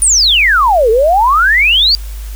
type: exponential two-way sweep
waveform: sine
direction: down then up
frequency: 9680 to 428.1 to 4766 Hz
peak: -6 dBFS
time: 0.02-1.95 s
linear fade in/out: 0 ms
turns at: 0.9 s
effects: added 51 Hz sine -21 dBFS peak until 2.35 s + white hiss -37 dBFS RMS until 2.35 s